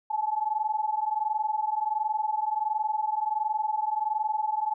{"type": "tone pair together", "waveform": "sine", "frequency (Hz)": [849, 870.4], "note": ["G#5", "A5"], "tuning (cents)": [38, -19], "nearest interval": "unison", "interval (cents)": 43, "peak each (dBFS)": -28, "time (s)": [0.1, 4.74], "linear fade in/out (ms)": 10, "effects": []}